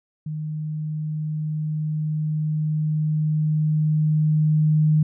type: tone with level ramp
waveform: sine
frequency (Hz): 153.9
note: D#3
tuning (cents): -19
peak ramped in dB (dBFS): -26 to -14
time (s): 0.26-5.03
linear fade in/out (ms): 5
effects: none